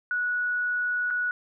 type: tone with dropouts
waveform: sine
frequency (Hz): 1467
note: F#6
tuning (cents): -15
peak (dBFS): -24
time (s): 0.11-1.31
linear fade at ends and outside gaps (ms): 1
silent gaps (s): 1.104-1.108
effects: none